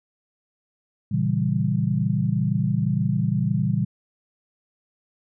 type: chord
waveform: sine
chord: A# diminished seventh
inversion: none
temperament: equal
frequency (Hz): 116.54 / 138.59 / 164.81 / 196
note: A#2 / C#3 / E3 / G3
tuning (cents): 0 / 0 / 0 / 0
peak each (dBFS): -25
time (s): 1.11-3.85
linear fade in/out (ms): 10
effects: none